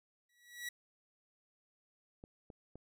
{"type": "tone with exponential growth", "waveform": "sawtooth", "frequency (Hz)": 1934, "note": "B6", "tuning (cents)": -37, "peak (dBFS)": -34, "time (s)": [0.29, 0.69], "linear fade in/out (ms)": 5, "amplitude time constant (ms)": 86}
{"type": "clicks", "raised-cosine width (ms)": 2, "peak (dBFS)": -37, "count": 3, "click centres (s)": [2.239, 2.502, 2.756]}
{"effects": []}